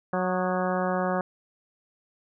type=harmonic tone with a mistuned harmonic; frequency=183.7 Hz; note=F#3; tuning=12 cents flat; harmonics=1 / 2 / 3 / 4 / 5 / 6 / 7 / 8 / 9; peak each=-29 / -33 / -29 / -31 / -36 / -35 / -36 / -38 / -39 dBFS; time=0.13-1.21 s; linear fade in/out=2 ms; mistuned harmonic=7; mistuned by=-51 cents; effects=none